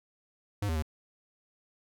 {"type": "tone with pitch steps", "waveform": "square", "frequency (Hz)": [102.2, 80.8, 77.6], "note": ["G#2", "E2", "D#2"], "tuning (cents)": [-27, -34, -4], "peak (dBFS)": -29, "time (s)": [0.62, 0.824], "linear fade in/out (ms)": 5, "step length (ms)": 68, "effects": []}